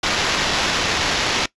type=noise with sample-and-hold; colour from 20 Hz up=white; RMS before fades=-20 dBFS; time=0.03-1.46 s; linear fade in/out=5 ms; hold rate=8820 Hz; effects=noise-tail reverb RT60 0.1 s tail -20 dB re dry + resampled to 22050 Hz